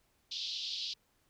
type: band-pass noise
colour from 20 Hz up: white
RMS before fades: -39 dBFS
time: 0.31-0.94 s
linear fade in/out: 10 ms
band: 3100 to 4900 Hz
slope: 48 dB/octave
effects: pink hiss -73 dBFS RMS until 1.29 s